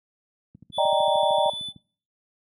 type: click train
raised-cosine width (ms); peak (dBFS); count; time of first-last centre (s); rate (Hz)
5; -29; 17; 0.55-1.762; 13.2
type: tone with pitch glide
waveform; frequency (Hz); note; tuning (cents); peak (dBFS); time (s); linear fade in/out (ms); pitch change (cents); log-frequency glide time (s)
triangle; 3462 to 3492; A7 to A7; -29 to -14; -29; 0.72-1.73; 50; +15; 1.46-1.61
type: chord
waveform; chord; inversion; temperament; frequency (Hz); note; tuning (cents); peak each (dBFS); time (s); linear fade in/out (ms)
sine; Eb major seventh; third; equal; 587.3 / 622.3 / 784 / 932.3; D5 / Eb5 / G5 / Bb5; 0 / 0 / 0 / 0; -24; 0.78-1.5; 5
effects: noise-tail reverb RT60 0.5 s tail -22 dB re dry + high-pass 150 Hz 12 dB/octave